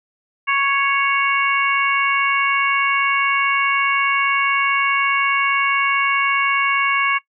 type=harmonic tone; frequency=554.4 Hz; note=C#5; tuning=in tune; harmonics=2 / 3 / 4 / 5; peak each=-19 / -23 / -19 / -23 dBFS; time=0.47-7.19 s; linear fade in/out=20 ms; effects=noise-tail reverb RT60 0.1 s tail -20 dB re dry